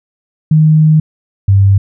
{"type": "tone pair in turn", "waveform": "sine", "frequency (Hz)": [155.56, 98.37], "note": ["D#3", "G2"], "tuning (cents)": [0, 7], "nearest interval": "minor sixth", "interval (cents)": 793, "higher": "first", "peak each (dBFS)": -4, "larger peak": "neither", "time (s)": [[0.51, 1], [1.48, 1.78]], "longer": "first", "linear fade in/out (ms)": 5, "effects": []}